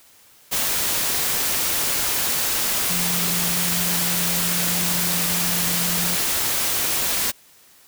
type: tone in noise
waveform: sine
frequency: 174.61 Hz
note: F3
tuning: in tune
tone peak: -28 dBFS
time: 2.89-6.16 s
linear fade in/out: 20 ms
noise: white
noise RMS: -22 dBFS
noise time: 0.51-7.32 s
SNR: -9 dB
effects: white hiss -52 dBFS RMS until 7.87 s